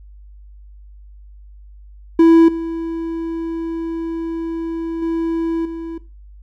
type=tone with level steps; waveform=triangle; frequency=330 Hz; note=E4; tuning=2 cents sharp; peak=-4 / -19 / -15 / -23 dBFS; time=2.19-5.98 s; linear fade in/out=5 ms; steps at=2.48 / 5.02 / 5.65 s; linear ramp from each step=5 ms; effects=noise-tail reverb RT60 0.3 s tail -17 dB re dry + added 50 Hz sine -38 dBFS peak until 6.42 s